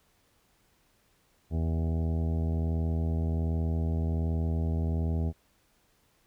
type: harmonic tone with a mistuned harmonic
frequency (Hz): 81.3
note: E2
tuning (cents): -23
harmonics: 1 / 2 / 3 / 4 / 5 / 6 / 7 / 8 / 9 / 10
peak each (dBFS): -27 / -33 / -37 / -45 / -43 / -48 / -52 / -47 / -53 / -53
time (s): 1.5-5.33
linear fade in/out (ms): 50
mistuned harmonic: 7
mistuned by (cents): +27
effects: pink hiss -68 dBFS RMS until 6.26 s